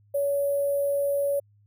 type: tone with sample-and-hold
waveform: sine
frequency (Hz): 564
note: C#5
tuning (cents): +30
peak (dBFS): -22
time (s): 0.14-1.4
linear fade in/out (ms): 10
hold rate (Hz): 11025
effects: added 103 Hz sine -57 dBFS peak until 1.66 s